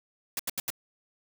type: noise bursts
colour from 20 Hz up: white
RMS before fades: -31 dBFS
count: 4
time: 0.37-0.703 s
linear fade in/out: 2 ms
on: 24 ms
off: 79 ms
effects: none